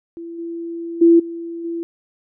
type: tone with level steps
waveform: sine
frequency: 336.3 Hz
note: E4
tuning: 35 cents sharp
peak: -29 / -25 / -7 / -26 / -22 dBFS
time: 0.17-1.83 s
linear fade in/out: 0 ms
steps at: 0.38 / 1.01 / 1.19 / 1.64 s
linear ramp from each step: 10 ms
effects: none